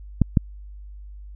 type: clicks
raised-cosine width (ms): 5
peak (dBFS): -3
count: 2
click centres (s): 0.217 / 0.372
effects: added 50 Hz sine -37 dBFS peak until 1.35 s